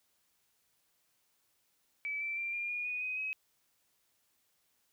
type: tone with pitch steps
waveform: sine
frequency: 2300 / 2333 / 2367 / 2402 / 2437 / 2472 / 2508 / 2545 Hz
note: D7 / D7 / D7 / D7 / D#7 / D#7 / D#7 / D#7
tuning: -37 / -12 / +13 / +38 / -37 / -12 / +13 / +39 cents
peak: -34 dBFS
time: 2.05-3.33 s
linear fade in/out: 0 ms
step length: 160 ms
effects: white hiss -75 dBFS RMS until 4.92 s